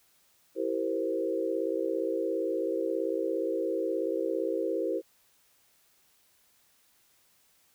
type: chord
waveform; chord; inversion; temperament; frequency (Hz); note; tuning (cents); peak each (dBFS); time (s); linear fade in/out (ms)
sine; C dominant seventh; first; equal with one note detuned; 329.6 / 387.5 / 466.2 / 523.3; E4 / G4 / Bb4 / C5; 0 / -20 / 0 / 0; -33; 0.55-5.02; 50
effects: white hiss -66 dBFS RMS until 7.74 s